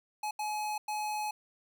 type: tone bursts at uneven times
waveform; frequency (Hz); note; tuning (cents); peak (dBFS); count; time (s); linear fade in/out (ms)
square; 847; G#5; +34; -33; 3; 0.23-0.31 / 0.39-0.78 / 0.88-1.31; 5
effects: none